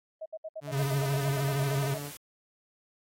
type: tone bursts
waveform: sine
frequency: 635 Hz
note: D#5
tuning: 35 cents sharp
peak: -35 dBFS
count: 16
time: 0.21-1.984 s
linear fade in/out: 10 ms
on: 49 ms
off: 66 ms
type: tone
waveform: sawtooth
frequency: 144.3 Hz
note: D3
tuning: 30 cents flat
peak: -34 dBFS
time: 0.61-2.12 s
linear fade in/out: 50 ms
type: tone with vibrato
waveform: square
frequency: 138.1 Hz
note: C#3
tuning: 6 cents flat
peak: -28 dBFS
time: 0.71-1.95 s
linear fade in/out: 20 ms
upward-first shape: sine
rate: 13 Hz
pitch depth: 43 cents each way
type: noise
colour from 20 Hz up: white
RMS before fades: -45 dBFS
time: 0.77-2.17 s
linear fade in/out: 2 ms
effects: AAC 48 kbps